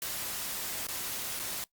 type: noise with dropouts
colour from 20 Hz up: white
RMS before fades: -36 dBFS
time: 0.02-1.64 s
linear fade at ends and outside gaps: 1 ms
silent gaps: 0.869-0.885 / 1.393-1.397 s
effects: noise-tail reverb RT60 0.1 s tail -20 dB re dry + Opus 48 kbps